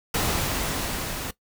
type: noise with level ramp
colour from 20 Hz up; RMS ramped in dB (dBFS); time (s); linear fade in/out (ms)
pink; -24 to -32; 0.14-1.31; 5
effects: noise-tail reverb RT60 0.1 s tail -18 dB re dry